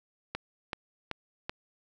click train, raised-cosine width 0.3 ms, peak -17 dBFS, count 4, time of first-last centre 0.35-1.495 s, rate 2.62 Hz, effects none

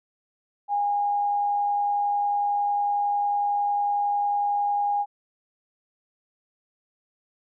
sine tone with amplitude modulation, 817 Hz, G#5, 29 cents flat, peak -20 dBFS, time 0.68-5.06 s, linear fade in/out 50 ms, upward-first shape sine, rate 91 Hz, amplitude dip 25%, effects none

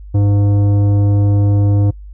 sine tone with tanh clipping, 101.5 Hz, G#2, 39 cents flat, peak -11 dBFS, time 0.14-1.91 s, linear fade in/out 10 ms, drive 12 dB, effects noise-tail reverb RT60 0.1 s tail -25 dB re dry + added 50 Hz sine -30 dBFS peak until 2.13 s

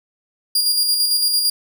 sawtooth tone with tremolo, 4820 Hz, D8, 44 cents sharp, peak -11 dBFS, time 0.55-1.5 s, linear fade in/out 5 ms, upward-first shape square, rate 8.9 Hz, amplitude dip 35%, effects none

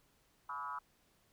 sine tone with frequency modulation, 1138 Hz, C#6, 45 cents sharp, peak -39 dBFS, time 0.49-0.79 s, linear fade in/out 5 ms, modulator 143 Hz, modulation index 1.6, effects pink hiss -72 dBFS RMS until 1.32 s

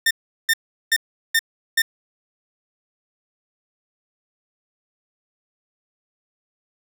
sawtooth tone bursts, 1810 Hz, A6, 48 cents sharp, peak -11 dBFS, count 5, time 0.06-1.82 s, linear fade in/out 5 ms, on 48 ms, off 380 ms, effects none

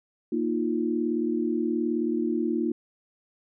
sine chord, Bb suspended fourth, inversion none, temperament just, 233.1 / 310.8 / 349.6 Hz, Bb3 / Eb4 / F4, 0 / -2 / +2 cents, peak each -28 dBFS, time 0.32-2.72 s, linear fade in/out 5 ms, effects none

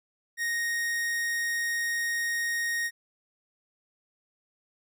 45% pulse tone, 1864.7 Hz, A#6, in tune, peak -27 dBFS, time 0.37-2.91 s, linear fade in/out 50 ms, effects none

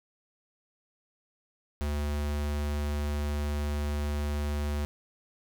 square tone, 73.42 Hz, D2, in tune, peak -29 dBFS, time 1.81-4.85 s, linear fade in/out 0 ms, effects none

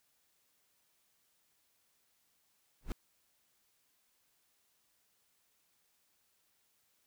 brown noise with exponential growth, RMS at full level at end -30 dBFS, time 2.81-2.92 s, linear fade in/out 0 ms, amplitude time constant 22 ms, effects white hiss -75 dBFS RMS until 7.06 s

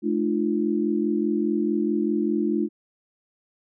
sine tone cluster, 216 / 301.9 / 346.7 Hz, A3 / D4 / F4, -32 / +48 / -13 cents, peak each -25 dBFS, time 0.02-2.69 s, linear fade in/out 50 ms, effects none

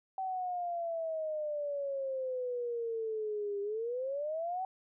sine exponential two-way sweep, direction down then up, 767 to 400 to 767 Hz, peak -33 dBFS, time 0.18-4.65 s, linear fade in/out 2 ms, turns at 3.61 s, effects none

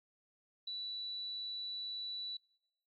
sine tone, 3951 Hz, B7, in tune, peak -39 dBFS, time 0.67-2.37 s, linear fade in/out 5 ms, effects noise-tail reverb RT60 0.8 s tail -25 dB re dry + AAC 32 kbps

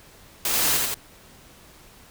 white noise with echo, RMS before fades -24 dBFS, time 0.45-0.77 s, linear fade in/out 2 ms, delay 86 ms, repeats 2, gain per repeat -2 dB, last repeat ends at 0.942 s, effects pink hiss -50 dBFS RMS until 2.1 s

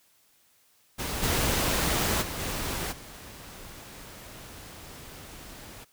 pink noise with level steps, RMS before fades -32 / -26 / -35 / -32 / -45 dBFS, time 0.98-5.85 s, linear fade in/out 20 ms, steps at 1.22 / 2.21 / 2.38 / 2.91 s, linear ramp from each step 20 ms, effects white hiss -64 dBFS RMS until 5.92 s

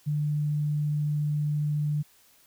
sine tone, 148.8 Hz, D3, 23 cents sharp, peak -24 dBFS, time 0.06-2.03 s, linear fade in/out 20 ms, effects white hiss -60 dBFS RMS until 2.46 s

